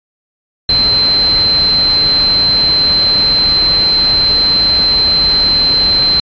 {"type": "tone in noise", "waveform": "sine", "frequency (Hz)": 4100, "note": "C8", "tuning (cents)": -36, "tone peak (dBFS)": -8, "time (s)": [0.69, 6.2], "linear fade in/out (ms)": 2, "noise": "pink", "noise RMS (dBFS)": -21, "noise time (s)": [0.69, 6.2], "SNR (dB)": 10, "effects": ["resampled to 11025 Hz"]}